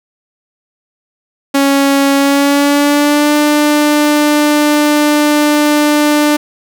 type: tone with pitch glide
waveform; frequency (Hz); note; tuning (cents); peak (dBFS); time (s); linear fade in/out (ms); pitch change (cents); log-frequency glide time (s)
sawtooth; 277.2 to 297.1; C#4 to D4; 0 to +20; -4; 1.54-6.37; 10; +120; 2.15-3.35
effects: none